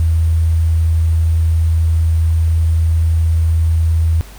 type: tone with sample-and-hold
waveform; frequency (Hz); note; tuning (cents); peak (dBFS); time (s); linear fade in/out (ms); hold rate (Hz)
sine; 81.5; E2; -19; -10; 0-4.21; 0; 8820
effects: added 50 Hz sine -35 dBFS peak until 4.38 s + pink hiss -40 dBFS RMS until 4.38 s